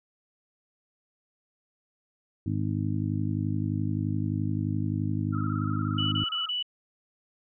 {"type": "harmonic tone", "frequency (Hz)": 51.6, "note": "G#1", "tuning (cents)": -10, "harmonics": [2, 3, 4, 5, 6], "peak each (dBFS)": [-29, -32, -36, -33, -35], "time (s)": [2.46, 6.24], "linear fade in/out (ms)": 5}
{"type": "tone with vibrato", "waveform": "sine", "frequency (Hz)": 1319, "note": "E6", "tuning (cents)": 1, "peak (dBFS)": -36, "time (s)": [5.32, 6.5], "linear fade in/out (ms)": 20, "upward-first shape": "square", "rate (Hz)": 17, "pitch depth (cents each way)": 62}
{"type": "tone bursts", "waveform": "sine", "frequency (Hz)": 2960, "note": "F#7", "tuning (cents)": 0, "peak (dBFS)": -27, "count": 4, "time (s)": [5.98, 6.627], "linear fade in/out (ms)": 5, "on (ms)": 140, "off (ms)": 29}
{"effects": []}